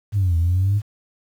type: exponential two-way sweep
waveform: sine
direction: down then up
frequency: 106.4 to 81.9 to 106.4 Hz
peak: -14 dBFS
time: 0.12-0.82 s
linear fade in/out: 50 ms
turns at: 0.37 s
effects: tanh soft clip ceiling -12 dBFS + 8-bit